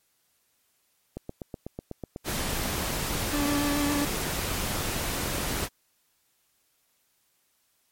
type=click train; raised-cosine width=2 ms; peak=-21 dBFS; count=37; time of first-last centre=1.17-5.631 s; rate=8.07 Hz
type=noise; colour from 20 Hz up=pink; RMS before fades=-30 dBFS; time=2.24-5.69 s; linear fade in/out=50 ms
type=tone with vibrato; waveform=40% pulse; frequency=288.8 Hz; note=D4; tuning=29 cents flat; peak=-25 dBFS; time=3.33-4.05 s; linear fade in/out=2 ms; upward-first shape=sine; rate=7.2 Hz; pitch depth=20 cents each way
effects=white hiss -70 dBFS RMS until 7.91 s + MP3 64 kbps